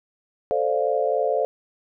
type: chord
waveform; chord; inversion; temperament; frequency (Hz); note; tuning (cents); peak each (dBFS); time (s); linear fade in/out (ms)
sine; D minor seventh; second; equal; 440 / 523.3 / 587.3 / 698.5; A4 / C5 / D5 / F5; 0 / 0 / 0 / 0; -25 / -24 / -25 / -26; 0.51-1.45; 0
effects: none